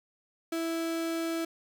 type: tone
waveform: 35% pulse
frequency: 329.6 Hz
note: E4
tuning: in tune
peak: -28 dBFS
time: 0.52-1.45 s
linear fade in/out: 5 ms
effects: none